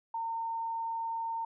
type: tone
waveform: sine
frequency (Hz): 912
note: A#5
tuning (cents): -38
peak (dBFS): -32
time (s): 0.14-1.45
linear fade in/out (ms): 5
effects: none